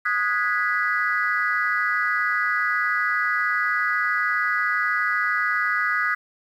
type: chord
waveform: sine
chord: G# minor seventh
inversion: second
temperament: equal with one note detuned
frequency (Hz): 1244.5 / 1463 / 1661.2 / 1975.5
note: D#6 / F#6 / G#6 / B6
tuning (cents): 0 / -20 / 0 / 0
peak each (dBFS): -25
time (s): 0.05-6.15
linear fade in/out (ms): 10
effects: tanh soft clip ceiling -11 dBFS + 9-bit